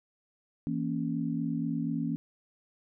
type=chord; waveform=sine; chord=A# diminished; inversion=second; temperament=equal; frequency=164.81 / 233.1 / 277.2 Hz; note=E3 / A#3 / C#4; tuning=0 / 0 / 0 cents; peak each=-33 dBFS; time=0.67-2.16 s; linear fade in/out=0 ms; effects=none